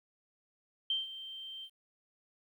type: tone with ADSR envelope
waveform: sine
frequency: 3136 Hz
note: G7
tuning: in tune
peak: -28 dBFS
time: 0.9-1.7 s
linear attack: 3 ms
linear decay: 160 ms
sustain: -14 dB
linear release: 65 ms
effects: 11-bit